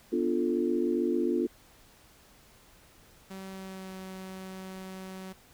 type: chord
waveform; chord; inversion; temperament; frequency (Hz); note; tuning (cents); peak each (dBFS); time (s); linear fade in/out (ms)
sine; B half-diminished seventh; none; equal; 246.9 / 293.7 / 349.2 / 440; B3 / D4 / F4 / A4; 0 / 0 / 0 / 0; -31 / -32 / -28 / -34; 0.12-1.47; 10
type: tone with pitch glide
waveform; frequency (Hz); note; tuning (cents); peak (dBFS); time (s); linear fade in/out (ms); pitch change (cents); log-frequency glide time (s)
sawtooth; 191.3 to 188.56; G3 to F#3; -42 to +33; -36; 3.3-5.33; 10; -25; 3.5-3.94
effects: pink hiss -58 dBFS RMS until 5.53 s

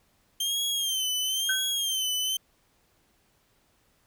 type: tone with vibrato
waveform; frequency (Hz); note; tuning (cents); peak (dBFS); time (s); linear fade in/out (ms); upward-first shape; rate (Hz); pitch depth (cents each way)
sawtooth; 3156; G7; +11; -23; 0.4-2.37; 5; sine; 1; 89
type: tone with exponential decay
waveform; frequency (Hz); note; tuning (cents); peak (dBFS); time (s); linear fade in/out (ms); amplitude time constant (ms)
sine; 1534; G6; -38; -22; 1.49-1.78; 5; 62
effects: pink hiss -67 dBFS RMS until 4.06 s

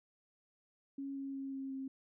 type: tone with pitch steps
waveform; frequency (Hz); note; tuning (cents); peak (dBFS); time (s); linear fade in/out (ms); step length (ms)
sine; 275.5 / 273.4 / 271.4 / 269.4 / 267.3; C#4 / C#4 / C#4 / C#4 / C4; -11 / -24 / -36 / -49 / +37; -39; 0.98-1.88; 5; 180
effects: none

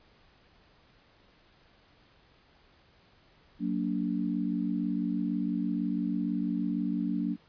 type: chord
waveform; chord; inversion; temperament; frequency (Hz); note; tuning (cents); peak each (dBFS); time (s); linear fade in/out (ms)
sine; Gb augmented; none; just; 185 / 231.2 / 289.1; Gb3 / Bb3 / D4; 0 / -14 / -27; -32; 3.59-7.37; 50
effects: pink hiss -62 dBFS RMS until 7.48 s + resampled to 11025 Hz

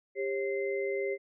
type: tone cluster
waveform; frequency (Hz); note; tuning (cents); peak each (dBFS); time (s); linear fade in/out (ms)
sine; 398.4 / 541 / 2074; G4 / C#5 / C7; +28 / -42 / -16; -31 / -35 / -39; 0.15-1.18; 50
effects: none

